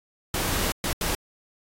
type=noise bursts at uneven times; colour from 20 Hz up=pink; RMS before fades=-26 dBFS; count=3; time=0.34-0.72 / 0.84-0.93 / 1.01-1.15 s; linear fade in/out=2 ms; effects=AAC 48 kbps